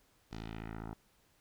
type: tone with low-pass filter sweep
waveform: 10% pulse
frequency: 55 Hz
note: A1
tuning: in tune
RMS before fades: -44 dBFS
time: 0.31-0.94 s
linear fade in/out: 10 ms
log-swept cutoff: 5500 to 990 Hz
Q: 1.6
effects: pink hiss -70 dBFS RMS until 1.4 s